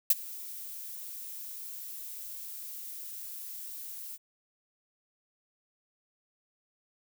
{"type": "noise with ADSR envelope", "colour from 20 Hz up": "violet", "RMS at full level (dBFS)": -19, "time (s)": [0.1, 4.18], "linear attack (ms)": 5, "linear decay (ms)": 30, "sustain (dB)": -23, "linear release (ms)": 36, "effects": []}